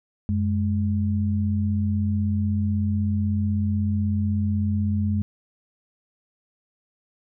sine tone pair together, 93.05 / 209.2 Hz, F#2 / G#3, +10 / +13 cents, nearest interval octave + major second, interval 1403 cents, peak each -22 / -24 dBFS, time 0.29-5.22 s, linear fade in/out 0 ms, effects none

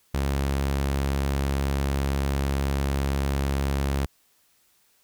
sawtooth tone, 69 Hz, C#2, 7 cents flat, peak -19 dBFS, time 0.14-4.06 s, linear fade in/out 5 ms, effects white hiss -64 dBFS RMS until 5.03 s

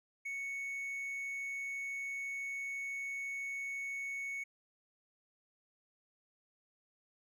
triangle tone, 2217 Hz, C#7, in tune, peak -36 dBFS, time 0.25-4.44 s, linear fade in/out 10 ms, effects none

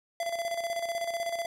square tone with tremolo, 678 Hz, E5, 49 cents sharp, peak -29 dBFS, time 0.2-1.46 s, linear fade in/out 2 ms, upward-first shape square, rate 16 Hz, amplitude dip 55%, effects low-pass 12000 Hz 12 dB/octave + 11-bit

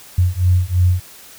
sine beating tone pair, 88.7 / 91.7 Hz, F2 / F#2, +27 / -15 cents, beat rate 3 Hz, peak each -15 dBFS, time 0.18-1 s, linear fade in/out 5 ms, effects white hiss -41 dBFS RMS until 1.38 s

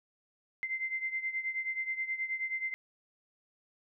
sine beating tone pair, 2077 / 2086.4 Hz, C7 / C7, -13 / -5 cents, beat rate 9.4 Hz, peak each -34 / -38 dBFS, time 0.63-2.74 s, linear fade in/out 0 ms, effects none

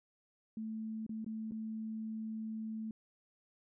sine tone with dropouts, 220 Hz, A3, in tune, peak -38 dBFS, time 0.57-2.91 s, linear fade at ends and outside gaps 2 ms, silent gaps 1.065-1.093 / 1.245-1.263 / 1.511-1.519 s, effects none

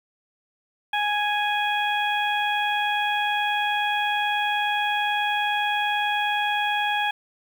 harmonic tone, 830.6 Hz, G#5, in tune, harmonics 1 / 2 / 3 / 4, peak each -24 / -27 / -29 / -30 dBFS, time 0.93-7.11 s, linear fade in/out 5 ms, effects 8-bit

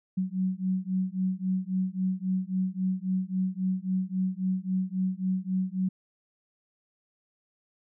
sine beating tone pair, 185 / 188.7 Hz, F#3 / F#3, 0 / +34 cents, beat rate 3.7 Hz, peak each -29 dBFS, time 0.17-5.89 s, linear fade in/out 10 ms, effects none

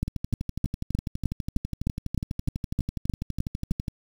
two click trains, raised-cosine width 5 ms, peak -17 / -12 dBFS, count 47 / 13, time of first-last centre 0.08-3.882 / 0.03-3.711 s, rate 12.1 / 3.26 Hz, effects 7-bit

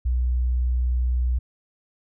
sine tone, 61.74 Hz, B1, in tune, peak -19 dBFS, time 0.05-1.39 s, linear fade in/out 10 ms, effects none

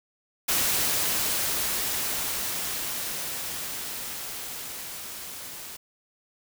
white noise with level ramp, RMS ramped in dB -24 to -40 dBFS, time 0.48-5.77 s, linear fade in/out 10 ms, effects none

